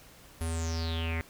square tone with low-pass filter sweep, 82 Hz, E2, 9 cents flat, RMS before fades -32 dBFS, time 0.41-1.21 s, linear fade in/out 0 ms, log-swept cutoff 11000 to 2000 Hz, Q 8.5, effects pink hiss -54 dBFS RMS until 1.29 s

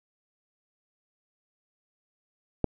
click, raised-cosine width 2 ms, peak -10 dBFS, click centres 2.643 s, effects none

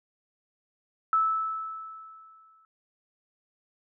sine tone with exponential decay, 1309 Hz, E6, 13 cents flat, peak -19 dBFS, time 1.13-2.65 s, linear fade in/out 1 ms, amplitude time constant 330 ms, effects none

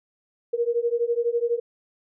sine beating tone pair, 466.2 / 478.2 Hz, A#4 / A#4, 0 / +44 cents, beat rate 12 Hz, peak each -24 dBFS, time 0.53-1.6 s, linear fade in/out 10 ms, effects none

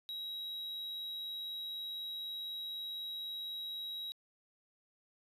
triangle tone, 3846 Hz, B7, 47 cents flat, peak -38 dBFS, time 0.09-4.12 s, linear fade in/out 0 ms, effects resampled to 32000 Hz + 12-bit

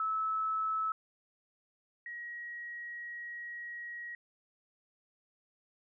sine tone pair in turn, 1302 / 1900.1 Hz, E6 / A#6, -22 / +33 cents, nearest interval perfect fifth, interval 655 cents, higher second, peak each -30 / -40 dBFS, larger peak first, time 0-0.92 / 2.06-4.15 s, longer second, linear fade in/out 2 ms, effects none

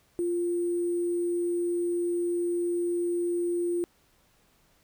sine tone with sample-and-hold, 348.4 Hz, F4, 4 cents flat, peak -25 dBFS, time 0.19-3.84 s, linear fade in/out 0 ms, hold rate 8820 Hz, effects pink hiss -65 dBFS RMS until 4.83 s

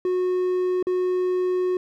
triangle tone with dropouts, 365.2 Hz, F#4, 23 cents flat, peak -18 dBFS, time 0.05-1.77 s, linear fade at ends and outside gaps 2 ms, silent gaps 0.827-0.869 s, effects none

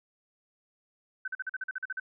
sine tone bursts, 1527 Hz, G6, 46 cents flat, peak -31 dBFS, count 11, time 1.25-1.999 s, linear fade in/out 5 ms, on 29 ms, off 43 ms, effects none

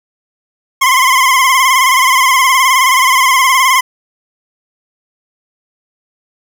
25% pulse tone with vibrato, 1046.5 Hz, C6, in tune, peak -3 dBFS, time 0.81-3.81 s, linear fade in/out 10 ms, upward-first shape sine, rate 19 Hz, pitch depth 73 cents each way, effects 7-bit

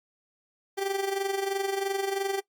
30% pulse tone with amplitude modulation, 392 Hz, G4, in tune, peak -22 dBFS, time 0.77-2.41 s, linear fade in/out 20 ms, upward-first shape sine, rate 23 Hz, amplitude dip 65%, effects noise-tail reverb RT60 0.1 s tail -21 dB re dry + Opus 48 kbps

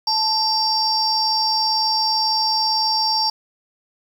sine tone cluster, 878 / 4713 / 5500 Hz, A5 / D8 / F8, -4 / +5 / -27 cents, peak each -21 dBFS, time 0.07-3.3 s, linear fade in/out 5 ms, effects 7-bit

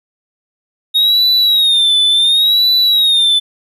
triangle tone with vibrato, 3729 Hz, A#7, in tune, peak -7 dBFS, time 0.94-3.4 s, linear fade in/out 20 ms, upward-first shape sine, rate 0.7 Hz, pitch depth 110 cents each way, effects 8-bit

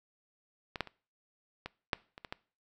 clicks, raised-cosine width 0.3 ms, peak -22 / -15 / -30 / -23 / -12 / -30 / -26 / -21 dBFS, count 8, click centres 0.758 / 0.807 / 0.873 / 1.66 / 1.932 / 2.179 / 2.248 / 2.325 s, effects noise-tail reverb RT60 0.4 s tail -22 dB re dry

